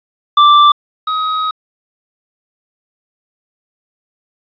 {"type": "tone pair in turn", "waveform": "square", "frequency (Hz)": [1174.7, 1264.6], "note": ["D6", "D#6"], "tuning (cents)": [0, 28], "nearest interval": "minor second", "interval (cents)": 128, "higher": "second", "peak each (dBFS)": [-5, -15], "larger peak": "first", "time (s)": [[0.37, 0.72], [1.07, 1.51]], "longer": "second", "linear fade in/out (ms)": 5, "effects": ["resampled to 11025 Hz", "7-bit"]}